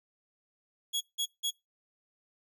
sawtooth tone bursts, 3338 Hz, G#7, 8 cents sharp, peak -26 dBFS, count 3, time 0.93-1.51 s, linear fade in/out 20 ms, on 80 ms, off 170 ms, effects noise-tail reverb RT60 0.2 s tail -23 dB re dry

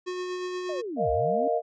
square tone with tremolo, 363.2 Hz, F#4, 32 cents flat, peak -30 dBFS, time 0.06-0.82 s, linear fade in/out 20 ms, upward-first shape sine, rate 8.4 Hz, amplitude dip 25%
sine linear two-way sweep, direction down then up, 650 to 58.27 to 287.4 Hz, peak -31 dBFS, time 0.69-1.48 s, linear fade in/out 5 ms, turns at 1.11 s
sine chord, Bb suspended fourth, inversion none, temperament equal, 466.2 / 622.3 / 698.5 Hz, Bb4 / Eb5 / F5, 0 / 0 / 0 cents, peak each -27 dBFS, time 0.96-1.62 s, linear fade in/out 50 ms
effects resampled to 16000 Hz

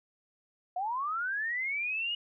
sine linear sweep, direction up, 698.5 to 2908 Hz, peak -30 dBFS, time 0.76-2.15 s, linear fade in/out 5 ms, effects none

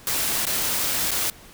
white noise with dropouts, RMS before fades -24 dBFS, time 0.07-1.3 s, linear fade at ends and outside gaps 1 ms, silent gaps 0.454-0.467 / 1.108-1.115 s, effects pink hiss -47 dBFS RMS until 1.53 s

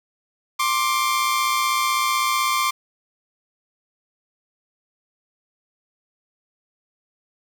sawtooth tone pair together, 1058.8 / 1174.7 Hz, C6 / D6, +20 / 0 cents, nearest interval major second, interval 180 cents, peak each -18 dBFS, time 0.59-2.71 s, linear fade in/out 10 ms, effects none

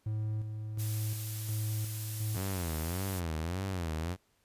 triangle tone with tremolo, 108 Hz, A2, 32 cents flat, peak -29 dBFS, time 0.06-2.37 s, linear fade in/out 5 ms, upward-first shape square, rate 1.4 Hz, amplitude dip 45%
blue noise, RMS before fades -41 dBFS, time 0.78-3.21 s, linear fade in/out 20 ms
sawtooth tone with vibrato, 87.31 Hz, F2, in tune, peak -29 dBFS, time 2.33-4.17 s, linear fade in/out 50 ms, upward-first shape sine, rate 1.7 Hz, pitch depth 190 cents each way
effects pink hiss -72 dBFS RMS until 4.44 s + resampled to 32000 Hz

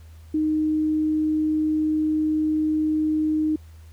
sine tone, 309.2 Hz, D#4, 11 cents flat, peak -19 dBFS, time 0.34-3.56 s, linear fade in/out 5 ms, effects added 80 Hz sine -42 dBFS peak until 3.92 s + pink hiss -58 dBFS RMS until 3.92 s

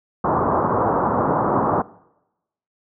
white low-pass noise, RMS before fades -19 dBFS, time 0.24-1.82 s, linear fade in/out 5 ms, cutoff 1200 Hz, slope 48 dB/octave, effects noise-tail reverb RT60 0.9 s tail -22 dB re dry + high-pass 100 Hz 12 dB/octave

